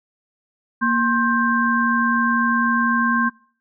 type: tone cluster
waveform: sine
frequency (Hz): 234 / 1062 / 1572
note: A#3 / C6 / G6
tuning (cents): +7 / +25 / +4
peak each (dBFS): -20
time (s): 0.81-3.3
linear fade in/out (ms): 20
effects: noise-tail reverb RT60 0.5 s tail -25 dB re dry